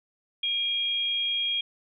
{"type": "tone pair together", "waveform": "sine", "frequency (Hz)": [2400, 3265], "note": ["D7", "G#7"], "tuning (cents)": [37, -30], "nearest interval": "perfect fourth", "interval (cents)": 533, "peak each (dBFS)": [-34, -25], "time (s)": [0.43, 1.61], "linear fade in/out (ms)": 5, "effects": []}